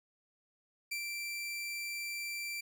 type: tone with ADSR envelope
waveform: sawtooth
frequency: 2348 Hz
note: D7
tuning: 1 cent flat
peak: -31 dBFS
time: 0.91-2.61 s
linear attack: 10 ms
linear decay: 82 ms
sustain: -3 dB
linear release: 9 ms
effects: none